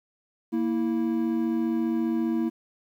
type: tone pair together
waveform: triangle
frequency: 232.6 / 327.5 Hz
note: A#3 / E4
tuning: -4 / -11 cents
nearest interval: tritone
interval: 593 cents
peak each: -24 dBFS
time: 0.52-2.5 s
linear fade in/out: 20 ms
effects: 10-bit